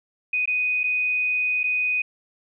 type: tone with dropouts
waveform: sine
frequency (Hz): 2492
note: D#7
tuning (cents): +2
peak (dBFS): -20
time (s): 0.33-2.02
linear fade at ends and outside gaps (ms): 5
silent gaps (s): 0.457-0.475 / 0.834-0.839 / 1.633-1.639
effects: none